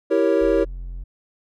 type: chord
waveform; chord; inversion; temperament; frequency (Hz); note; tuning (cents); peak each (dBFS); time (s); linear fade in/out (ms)
triangle; E diminished seventh; none; equal; 329.6 / 392 / 466.2 / 554.4; E4 / G4 / Bb4 / Db5; 0 / 0 / 0 / 0; -19; 0.1-0.65; 20
type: tone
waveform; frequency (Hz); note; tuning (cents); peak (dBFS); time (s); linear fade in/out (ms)
triangle; 43.69; F1; +1; -27; 0.41-1.04; 10
effects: none